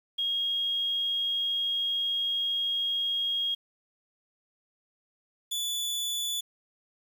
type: tone pair in turn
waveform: sine / sawtooth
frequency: 3269 / 3463 Hz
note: G#7 / A7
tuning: -28 / -28 cents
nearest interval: minor second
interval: 100 cents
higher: second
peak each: -26 dBFS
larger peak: neither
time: 0.18-3.55 / 5.51-6.41 s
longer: first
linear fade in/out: 10 ms
effects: 9-bit